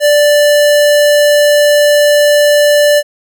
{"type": "tone", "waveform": "square", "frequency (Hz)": 587.3, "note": "D5", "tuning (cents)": 0, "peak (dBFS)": -6, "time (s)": [0, 3.03], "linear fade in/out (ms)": 50, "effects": []}